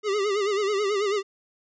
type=tone with vibrato; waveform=square; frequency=406.3 Hz; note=G#4; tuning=38 cents flat; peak=-23 dBFS; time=0.03-1.23 s; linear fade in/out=50 ms; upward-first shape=sine; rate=9.2 Hz; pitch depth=90 cents each way; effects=resampled to 16000 Hz